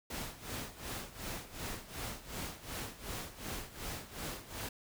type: noise with tremolo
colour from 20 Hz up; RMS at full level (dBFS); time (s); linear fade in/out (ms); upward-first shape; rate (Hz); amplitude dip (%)
pink; -40; 0.1-4.69; 5; sine; 2.7; 80
effects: none